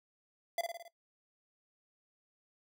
square tone with echo, 679 Hz, F5, 49 cents flat, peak -31 dBFS, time 0.58-0.61 s, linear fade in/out 2 ms, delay 54 ms, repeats 5, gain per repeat -4 dB, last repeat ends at 0.88 s, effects noise-tail reverb RT60 0.1 s tail -18 dB re dry

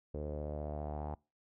sawtooth tone with low-pass filter sweep, 74.7 Hz, D2, 30 cents sharp, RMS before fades -40 dBFS, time 0.14-1.15 s, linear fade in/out 5 ms, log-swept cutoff 480 to 830 Hz, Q 4.5, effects noise-tail reverb RT60 0.3 s tail -26 dB re dry

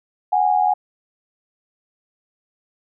sine tone pair together, 740 / 822.5 Hz, F#5 / G#5, 0 / -17 cents, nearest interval major second, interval 183 cents, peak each -17 dBFS, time 0.32-0.74 s, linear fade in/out 10 ms, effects none

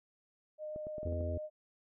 sine tone with vibrato, 612 Hz, D#5, 29 cents flat, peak -39 dBFS, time 0.58-1.5 s, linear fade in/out 50 ms, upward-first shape triangle, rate 7.2 Hz, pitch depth 8 cents each way
clicks, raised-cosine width 2 ms, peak -33 dBFS, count 7, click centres 0.761 / 0.869 / 0.982 / 1.031 / 1.074 / 1.126 / 1.209 s
harmonic tone, 84.1 Hz, E2, 35 cents sharp, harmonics 1 / 3 / 4 / 5 / 6, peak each -35 / -45 / -47 / -49 / -51 dBFS, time 1.05-1.38 s, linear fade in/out 5 ms
effects none

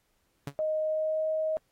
sawtooth tone with exponential decay, 140.8 Hz, C#3, 27 cents sharp, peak -28 dBFS, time 0.47-0.55 s, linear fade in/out 5 ms, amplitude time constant 16 ms
sine tone with pitch glide, 622.3 to 629.2 Hz, D#5 to D#5, 0 to +19 cents, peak -26 dBFS, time 0.59-1.57 s, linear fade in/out 0 ms, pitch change +19 cents, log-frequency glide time 0.81-1.28 s
effects pink hiss -73 dBFS RMS until 1.71 s + AAC 48 kbps

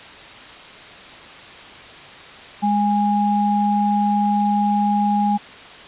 sine tone pair together, 206.3 / 823 Hz, G#3 / G#5, -11 / -16 cents, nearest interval 2 octaves, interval 2395 cents, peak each -18 dBFS, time 2.62-5.38 s, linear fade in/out 20 ms, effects white hiss -39 dBFS RMS until 5.87 s + resampled to 8000 Hz

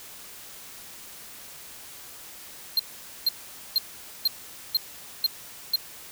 square tone bursts, 4186 Hz, C8, in tune, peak -19 dBFS, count 7, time 2.77-5.758 s, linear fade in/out 2 ms, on 24 ms, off 470 ms, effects white hiss -44 dBFS RMS until 6.11 s

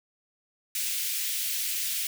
white high-pass noise, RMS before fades -30 dBFS, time 0.75-2.07 s, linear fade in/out 2 ms, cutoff 2100 Hz, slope 24 dB/octave, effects none

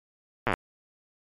slowing click train, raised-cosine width 0.5 ms, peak -9 dBFS, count 8, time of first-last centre 0.47-0.539 s, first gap 8 ms, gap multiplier 1.07, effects MP3 96 kbps

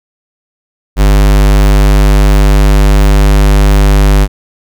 square tone, 49.92 Hz, G1, 32 cents sharp, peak -4 dBFS, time 0.96-4.28 s, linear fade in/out 50 ms, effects none

